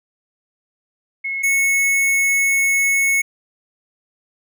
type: tone pair in turn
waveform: sine / square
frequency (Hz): 2179 / 2199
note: C#7 / C#7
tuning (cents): -30 / -14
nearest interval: unison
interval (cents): 16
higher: second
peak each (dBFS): -21 / -15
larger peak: second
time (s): 1.24-1.43 / 1.43-3.22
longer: second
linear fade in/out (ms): 10
effects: none